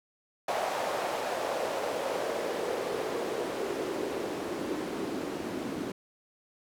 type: noise with band-pass filter sweep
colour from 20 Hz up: white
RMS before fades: -33 dBFS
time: 0.48-5.92 s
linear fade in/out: 5 ms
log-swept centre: 680 to 280 Hz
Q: 2.6
effects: none